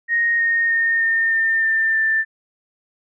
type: tone with pitch steps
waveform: sine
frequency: 1864.7 / 1849.7 / 1834.8 / 1820 / 1805.3 / 1790.8 / 1776.4 Hz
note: A#6 / A#6 / A#6 / A#6 / A6 / A6 / A6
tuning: 0 / -14 / -28 / -42 / +44 / +30 / +16 cents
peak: -15 dBFS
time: 0.08-2.25 s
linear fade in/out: 50 ms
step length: 310 ms
effects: none